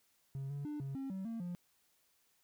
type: tone with pitch steps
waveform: triangle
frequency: 136.2 / 142.1 / 297.5 / 136.8 / 270 / 190.8 / 228.3 / 176.3 Hz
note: C#3 / C#3 / D4 / C#3 / C#4 / G3 / A#3 / F3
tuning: -30 / +43 / +22 / -23 / -45 / -47 / -36 / +17 cents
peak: -36 dBFS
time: 0.35-1.55 s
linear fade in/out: 0 ms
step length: 150 ms
effects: tanh soft clip ceiling -32 dBFS + white hiss -74 dBFS RMS until 2.43 s